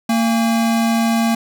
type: tone pair together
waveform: square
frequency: 228.5 / 813.6 Hz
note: A#3 / G#5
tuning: -34 / -36 cents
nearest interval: octave + minor seventh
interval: 2198 cents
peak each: -15 / -25 dBFS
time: 0.09-1.35 s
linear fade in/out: 5 ms
effects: none